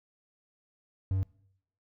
triangle tone, 95.3 Hz, G2, 48 cents flat, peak -24 dBFS, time 1.11-1.23 s, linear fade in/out 0 ms, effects noise-tail reverb RT60 0.7 s tail -22 dB re dry

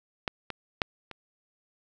clicks, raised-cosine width 0.3 ms, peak -12 / -18 / -8 / -24 dBFS, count 4, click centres 0.278 / 0.503 / 0.818 / 1.113 s, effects none

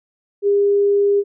sine tone, 403.9 Hz, G#4, 48 cents flat, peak -12 dBFS, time 0.42-1.24 s, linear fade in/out 50 ms, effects none

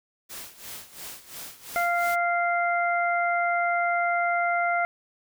white noise with tremolo, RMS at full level -38 dBFS, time 0.29-2.16 s, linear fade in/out 20 ms, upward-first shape sine, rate 2.9 Hz, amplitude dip 80%
harmonic tone, 695 Hz, F5, 9 cents flat, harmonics 1 / 2 / 3, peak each -24 / -27 / -29 dBFS, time 1.76-4.85 s, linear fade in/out 0 ms
effects none

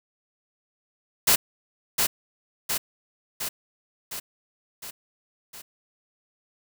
white noise with echo, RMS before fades -18 dBFS, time 1.27-1.36 s, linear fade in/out 10 ms, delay 710 ms, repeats 6, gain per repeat -4 dB, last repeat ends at 5.62 s, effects none

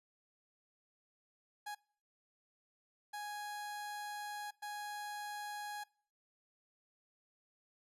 30% pulse tone bursts at uneven times, 830.6 Hz, G#5, in tune, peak -39 dBFS, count 3, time 1.66-1.75 / 3.13-4.51 / 4.62-5.84 s, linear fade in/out 10 ms, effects noise-tail reverb RT60 0.5 s tail -24 dB re dry + resampled to 32000 Hz

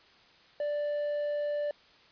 triangle tone, 587.3 Hz, D5, in tune, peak -27 dBFS, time 0.6-1.71 s, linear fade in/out 2 ms, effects white hiss -59 dBFS RMS until 2.11 s + resampled to 11025 Hz

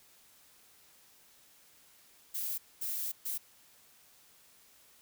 violet noise bursts at uneven times, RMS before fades -36 dBFS, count 3, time 2.34-2.58 / 2.81-3.12 / 3.25-3.38 s, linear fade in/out 10 ms, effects white hiss -62 dBFS RMS until 5.01 s

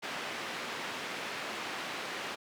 white band-pass noise, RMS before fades -39 dBFS, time 0.02-2.36 s, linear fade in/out 20 ms, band 200 to 2600 Hz, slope 12 dB/octave, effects none

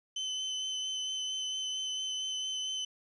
35% pulse tone with vibrato, 3047 Hz, G7, 50 cents flat, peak -31 dBFS, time 0.16-2.85 s, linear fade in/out 5 ms, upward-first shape sine, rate 4.4 Hz, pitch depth 12 cents each way, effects resampled to 24000 Hz + 12-bit

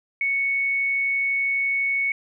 sine tone, 2217 Hz, C#7, in tune, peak -20 dBFS, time 0.21-2.12 s, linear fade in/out 2 ms, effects none

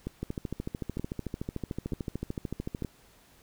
two click trains, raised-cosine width 3 ms, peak -20 / -20 dBFS, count 4 / 36, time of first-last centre 0.07-2.848 / 0.23-2.823 s, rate 1.08 / 13.5 Hz, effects pink hiss -60 dBFS RMS until 3.42 s

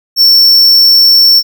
square tone, 5430 Hz, F8, 50 cents flat, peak -3 dBFS, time 0.16-1.43 s, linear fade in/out 50 ms, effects none

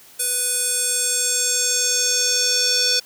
square tone with band-pass filter sweep, 495.7 Hz, B4, 6 cents sharp, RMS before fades -20 dBFS, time 0.19-3 s, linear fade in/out 10 ms, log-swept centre 10000 to 5200 Hz, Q 3.4, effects white hiss -47 dBFS RMS until 3.05 s + high-pass 80 Hz 12 dB/octave

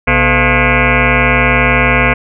sine tone with frequency modulation, 1071 Hz, C6, 40 cents sharp, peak -7 dBFS, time 0.07-2.14 s, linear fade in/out 10 ms, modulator 188 Hz, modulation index 7.5, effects none

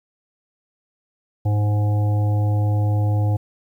harmonic tone, 104.2 Hz, G#2, 6 cents sharp, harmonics 1 / 3 / 5 / 7 / 8, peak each -16 / -31 / -33 / -34 / -37 dBFS, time 1.45-3.37 s, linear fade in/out 10 ms, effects 9-bit

